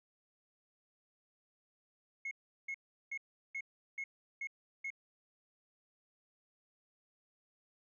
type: tone bursts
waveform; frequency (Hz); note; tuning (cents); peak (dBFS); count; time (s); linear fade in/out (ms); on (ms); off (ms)
sine; 2172; C#7; -36; -36; 7; 2.25-4.904; 5; 62; 370
effects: tanh soft clip ceiling -35 dBFS